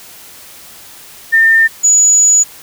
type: tone pair in turn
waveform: sine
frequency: 1806 / 6880 Hz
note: A6 / A8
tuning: +45 / -40 cents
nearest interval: octave + major seventh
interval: 2315 cents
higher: second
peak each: -5 dBFS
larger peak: neither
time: 1.32-1.68 / 1.83-2.44 s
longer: second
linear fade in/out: 20 ms
effects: white hiss -36 dBFS RMS until 2.62 s